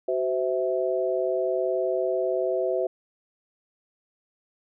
sine tone cluster, 375.6 / 514 / 655 Hz, F#4 / C5 / E5, +26 / -31 / -11 cents, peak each -27 dBFS, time 0.08-2.87 s, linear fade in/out 5 ms, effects none

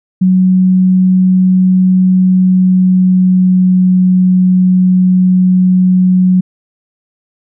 sine tone with pitch glide, 185.3 to 183.81 Hz, F#3 to F#3, +3 to -11 cents, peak -5 dBFS, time 0.21-6.41 s, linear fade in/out 10 ms, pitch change -14 cents, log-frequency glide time 2.13-3.97 s, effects none

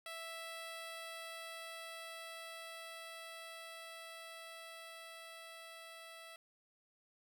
10% pulse tone with level ramp, 659.3 Hz, E5, in tune, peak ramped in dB -36 to -43 dBFS, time 0.06-6.36 s, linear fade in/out 2 ms, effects 13-bit

